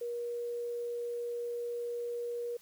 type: tone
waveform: sine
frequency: 476.8 Hz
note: A#4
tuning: 39 cents sharp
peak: -34 dBFS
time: 0.01-2.57 s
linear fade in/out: 5 ms
effects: white hiss -61 dBFS RMS until 2.61 s